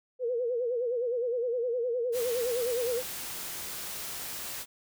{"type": "tone with vibrato", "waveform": "sine", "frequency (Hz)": 483.5, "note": "B4", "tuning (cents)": -37, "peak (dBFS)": -27, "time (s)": [0.19, 3.03], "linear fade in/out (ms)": 50, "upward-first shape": "sine", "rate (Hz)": 9.7, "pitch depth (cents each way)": 95}
{"type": "noise", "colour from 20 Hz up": "white", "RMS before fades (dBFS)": -38, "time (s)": [2.12, 4.66], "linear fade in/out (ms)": 50}
{"effects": []}